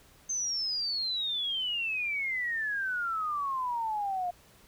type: exponential sweep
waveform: sine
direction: down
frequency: 6310 to 699 Hz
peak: -29 dBFS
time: 0.29-4.31 s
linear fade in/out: 10 ms
effects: pink hiss -59 dBFS RMS until 4.67 s